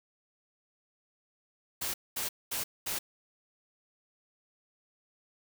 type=noise bursts; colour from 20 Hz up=white; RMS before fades=-34 dBFS; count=4; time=1.81-2.99 s; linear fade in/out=10 ms; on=130 ms; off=220 ms; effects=none